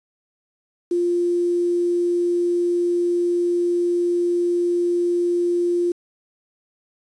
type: tone with quantisation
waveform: sine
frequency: 349.2 Hz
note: F4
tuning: in tune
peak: -17 dBFS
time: 0.91-5.92 s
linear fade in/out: 5 ms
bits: 7
effects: resampled to 22050 Hz